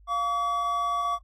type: tone pair together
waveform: triangle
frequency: 698.5 / 1140 Hz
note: F5 / C#6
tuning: 0 / +48 cents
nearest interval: minor sixth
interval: 848 cents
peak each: -30 / -23 dBFS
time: 0.07-1.19 s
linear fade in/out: 50 ms
effects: added 50 Hz sine -51 dBFS peak until 1.23 s + AAC 48 kbps